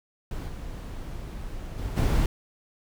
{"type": "noise with level steps", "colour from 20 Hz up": "brown", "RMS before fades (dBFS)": [-33, -36, -32, -22], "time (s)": [0.31, 2.26], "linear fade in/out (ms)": 2, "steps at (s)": [0.47, 1.77, 1.96], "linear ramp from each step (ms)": 20, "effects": []}